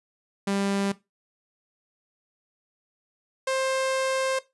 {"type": "tone pair in turn", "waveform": "sawtooth", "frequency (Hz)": [198.2, 528.1], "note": ["G3", "C5"], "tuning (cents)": [19, 16], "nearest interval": "octave + perfect fourth", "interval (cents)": 1697, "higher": "second", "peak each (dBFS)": -20, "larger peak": "neither", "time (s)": [[0.47, 0.92], [3.47, 4.39]], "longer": "second", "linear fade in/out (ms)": 5, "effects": ["noise-tail reverb RT60 0.2 s tail -17 dB re dry", "resampled to 24000 Hz"]}